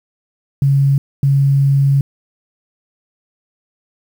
sine tone pair in turn, 138.6 / 138.6 Hz, C#3 / C#3, 0 / 0 cents, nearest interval unison, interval 0 cents, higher neither, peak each -9 / -9 dBFS, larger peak neither, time 0.62-0.98 / 1.23-2.01 s, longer second, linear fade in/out 2 ms, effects 7-bit

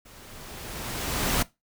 pink noise with level ramp, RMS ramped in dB -50 to -23 dBFS, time 0.05-1.43 s, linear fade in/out 10 ms, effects noise-tail reverb RT60 0.2 s tail -19 dB re dry

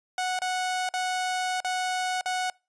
sawtooth tone with dropouts, 737 Hz, F#5, 7 cents flat, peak -22 dBFS, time 0.18-2.5 s, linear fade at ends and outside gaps 2 ms, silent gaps 0.39-0.418 / 0.89-0.938 / 1.604-1.646 / 2.211-2.258 s, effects noise-tail reverb RT60 0.3 s tail -26 dB re dry + resampled to 22050 Hz

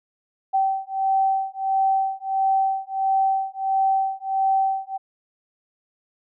sine beating tone pair, 772 / 773.5 Hz, G5 / G5, -27 / -23 cents, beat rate 1.5 Hz, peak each -22 dBFS, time 0.53-4.98 s, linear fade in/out 20 ms, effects none

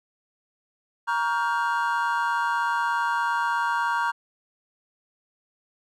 triangle chord, G half-diminished seventh, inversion first, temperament just, 940.8 / 1128.9 / 1411.2 / 1568 Hz, Bb5 / Db6 / F6 / G6, +16 / +31 / +18 / 0 cents, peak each -23 / -28 / -28 / -28 dBFS, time 1.07-4.12 s, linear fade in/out 20 ms, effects none

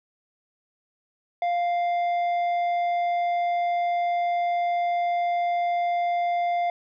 sine tone with tanh clipping, 698.5 Hz, F5, in tune, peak -23 dBFS, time 1.42-6.7 s, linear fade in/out 2 ms, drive 7 dB, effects none

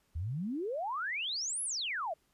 sine exponential two-way sweep, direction up then down, 73.42 to 11175 to 596 Hz, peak -33 dBFS, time 0.15-2.14 s, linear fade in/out 10 ms, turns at 1.63 s, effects pink hiss -73 dBFS RMS until 2.33 s + resampled to 32000 Hz

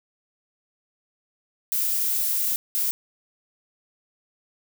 violet noise bursts at uneven times, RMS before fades -24 dBFS, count 2, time 1.72-2.56 / 2.75-2.91 s, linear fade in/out 0 ms, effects none

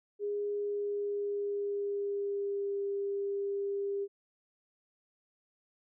sine tone with pitch glide, 410.4 to 399.6 Hz, G#4 to G4, -21 to +33 cents, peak -31 dBFS, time 0.19-4.08 s, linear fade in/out 50 ms, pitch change -46 cents, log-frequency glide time 0.51-2.82 s, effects none

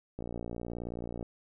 click train, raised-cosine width 2 ms, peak -25 dBFS, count 62, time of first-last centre 0.19-1.227 s, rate 58.8 Hz, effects none

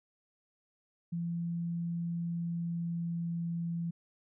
sine tone with pitch glide, 170 to 169.02 Hz, F3 to E3, -46 to +44 cents, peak -32 dBFS, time 1.12-3.91 s, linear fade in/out 10 ms, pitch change -10 cents, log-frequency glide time 2.2-3.49 s, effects none

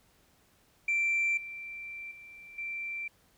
sine tone with level steps, 2349 Hz, D7, in tune, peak -24 / -39 / -47 / -34 dBFS, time 0.88-3.08 s, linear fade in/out 5 ms, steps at 1.37 / 2.11 / 2.58 s, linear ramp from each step 5 ms, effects tanh soft clip ceiling -23 dBFS + pink hiss -66 dBFS RMS until 3.37 s

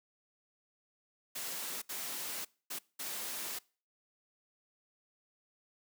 white noise bursts at uneven times, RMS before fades -40 dBFS, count 4, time 1.35-1.82 / 1.89-2.45 / 2.7-2.79 / 2.99-3.59 s, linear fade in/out 10 ms, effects noise-tail reverb RT60 0.4 s tail -24 dB re dry + high-pass 200 Hz 12 dB/octave

